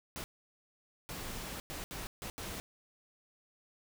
pink noise bursts at uneven times, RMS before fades -42 dBFS, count 6, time 0.16-0.24 / 1.09-1.6 / 1.7-1.84 / 1.91-2.07 / 2.22-2.3 / 2.38-2.6 s, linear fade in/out 0 ms, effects none

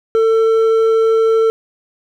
sine tone with hard clipping, 447.9 Hz, A4, 31 cents sharp, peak -11 dBFS, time 0.15-1.5 s, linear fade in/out 0 ms, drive 5 dB, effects none

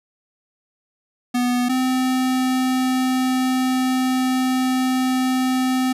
square tone pair in turn, 246.1 / 257.3 Hz, B3 / C4, -6 / -29 cents, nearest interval minor second, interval 77 cents, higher second, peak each -18 dBFS, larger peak neither, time 1.34-1.69 / 1.69-5.93 s, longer second, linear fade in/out 10 ms, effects resampled to 32000 Hz

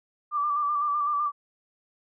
sine tone with vibrato, 1174.7 Hz, D6, in tune, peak -23 dBFS, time 0.31-1.32 s, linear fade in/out 50 ms, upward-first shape square, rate 7.9 Hz, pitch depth 32 cents each way, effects none

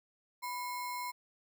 sine tone with sample-and-hold, 987.8 Hz, B5, in tune, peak -36 dBFS, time 0.42-1.12 s, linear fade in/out 20 ms, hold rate 3150 Hz, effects none

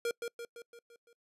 square tone with echo, 470.4 Hz, A#4, 16 cents sharp, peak -31 dBFS, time 0.05-0.11 s, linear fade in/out 2 ms, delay 170 ms, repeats 6, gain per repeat -5 dB, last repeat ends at 1.13 s, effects noise-tail reverb RT60 0.1 s tail -26 dB re dry + resampled to 32000 Hz

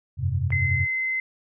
sine chord, F suspended second, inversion none, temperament equal, 87.31 / 98 / 130.81 Hz, F2 / G2 / C3, 0 / 0 / 0 cents, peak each -26 dBFS, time 0.17-0.87 s, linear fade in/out 50 ms
clicks, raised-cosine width 0.5 ms, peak -24 / -31 dBFS, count 2, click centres 0.505 / 0.524 s
sine tone, 2059 Hz, C7, 28 cents flat, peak -23 dBFS, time 0.52-1.2 s, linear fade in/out 2 ms
effects none

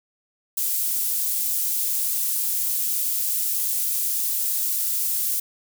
pink high-pass noise, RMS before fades -24 dBFS, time 0.57-5.4 s, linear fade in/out 5 ms, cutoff 12000 Hz, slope 12 dB/octave, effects none

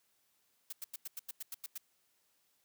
blue noise bursts, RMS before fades -42 dBFS, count 10, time 0.7-1.779 s, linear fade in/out 5 ms, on 26 ms, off 91 ms, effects white hiss -75 dBFS RMS until 2.64 s + high-pass 80 Hz 12 dB/octave

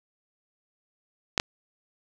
clicks, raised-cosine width 0.2 ms, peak -6 dBFS, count 2, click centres 1.378 / 1.399 s, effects 7-bit

